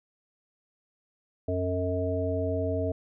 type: harmonic tone with a mistuned harmonic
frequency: 91.2 Hz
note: F#2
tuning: 24 cents flat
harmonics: 1 / 3 / 5 / 7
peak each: -30 / -33 / -32 / -31 dBFS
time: 1.48-2.92 s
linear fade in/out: 5 ms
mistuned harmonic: 5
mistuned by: -19 cents
effects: none